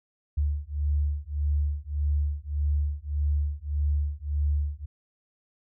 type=beating tone pair; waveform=sine; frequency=72.4 / 74.1 Hz; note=D2 / D2; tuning=-24 / +16 cents; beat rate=1.7 Hz; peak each=-27 / -27 dBFS; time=0.37-4.86 s; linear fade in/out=10 ms; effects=none